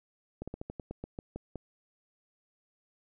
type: slowing click train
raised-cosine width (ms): 2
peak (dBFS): -25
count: 11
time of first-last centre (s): 0.42-1.557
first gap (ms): 56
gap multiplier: 1.15
effects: none